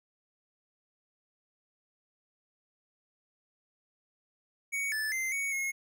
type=tone with pitch steps; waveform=square; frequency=2238 / 1746 / 2079 / 2230 / 2165 Hz; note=C#7 / A6 / C7 / C#7 / C#7; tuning=+16 / -14 / -12 / +10 / -41 cents; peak=-31 dBFS; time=4.72-5.72 s; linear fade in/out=20 ms; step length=200 ms; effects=none